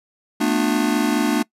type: chord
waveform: square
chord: B half-diminished seventh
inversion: third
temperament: just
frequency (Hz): 222.2 / 246.9 / 296.3 / 355.6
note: A3 / B3 / D4 / F4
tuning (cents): +17 / 0 / +15 / +31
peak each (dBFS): -23 / -24 / -21 / -27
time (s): 0.4-1.43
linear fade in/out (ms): 10
effects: noise-tail reverb RT60 0.1 s tail -23 dB re dry + resampled to 32000 Hz